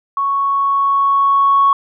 sine tone with level ramp, 1108.7 Hz, C#6, in tune, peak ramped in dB -14 to -7 dBFS, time 0.17-1.73 s, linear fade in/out 2 ms, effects tanh soft clip ceiling -3 dBFS

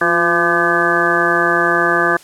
harmonic tone with a mistuned harmonic, 170.5 Hz, F3, 41 cents flat, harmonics 1 / 2 / 3 / 4 / 5 / 6 / 7 / 9 / 10, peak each -28 / -19 / -23 / -21 / -27 / -25 / -18 / -18 / -18 dBFS, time 0.01-2.17 s, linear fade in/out 5 ms, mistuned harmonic 2, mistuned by +42 cents, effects white hiss -43 dBFS RMS until 2.23 s + low-pass 11000 Hz 12 dB/octave

